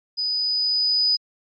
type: tone with level ramp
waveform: sine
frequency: 4978 Hz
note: D#8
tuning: in tune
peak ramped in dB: -22 to -16 dBFS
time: 0.17-1.17 s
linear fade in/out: 20 ms
effects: Opus 48 kbps